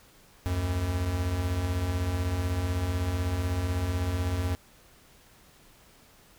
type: beating tone pair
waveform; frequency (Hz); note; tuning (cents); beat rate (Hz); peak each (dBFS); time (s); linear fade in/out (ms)
square; 74.1 / 90.1; D2 / F#2; +16 / -45; 16; -34 / -28; 0.46-4.55; 0
effects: pink hiss -57 dBFS RMS until 6.38 s